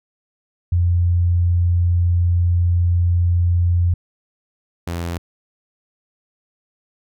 sine / sawtooth tone pair in turn, 87.31 / 85.46 Hz, F2 / F2, 0 / -37 cents, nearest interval unison, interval 37 cents, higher first, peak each -13 / -19 dBFS, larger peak first, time 0.72-3.94 / 4.87-5.18 s, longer first, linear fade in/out 5 ms, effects none

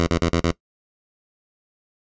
10% pulse tone bursts, 84.5 Hz, E2, 43 cents sharp, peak -9 dBFS, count 5, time 0-0.515 s, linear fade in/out 0 ms, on 71 ms, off 40 ms, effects noise-tail reverb RT60 0.1 s tail -20 dB re dry + resampled to 16000 Hz

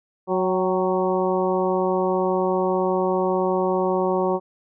harmonic tone with a mistuned harmonic, 185 Hz, F#3, in tune, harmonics 1 / 2 / 3 / 4 / 5 / 6, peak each -27 / -22 / -25 / -28 / -28 / -31 dBFS, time 0.27-4.4 s, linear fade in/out 50 ms, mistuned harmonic 4, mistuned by +42 cents, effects none

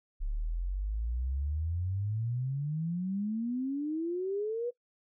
sine exponential sweep, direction up, 34.23 to 493.9 Hz, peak -30 dBFS, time 0.2-4.71 s, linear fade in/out 20 ms, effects noise-tail reverb RT60 0.1 s tail -20 dB re dry

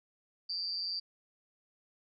sine tone with amplitude modulation, 4699 Hz, D8, in tune, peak -30 dBFS, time 0.49-1 s, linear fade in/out 10 ms, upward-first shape sine, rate 179 Hz, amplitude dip 80%, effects none

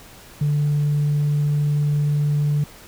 sine tone, 146.83 Hz, D3, in tune, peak -15 dBFS, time 0.41-2.64 s, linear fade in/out 5 ms, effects tanh soft clip ceiling -14 dBFS + pink hiss -44 dBFS RMS until 2.87 s

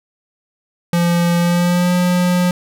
square tone with pitch glide, 172.3 to 178.79 Hz, F3 to F3, -23 to +41 cents, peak -13 dBFS, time 0.93-2.51 s, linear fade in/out 2 ms, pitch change +64 cents, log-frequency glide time 1.38-1.93 s, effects none

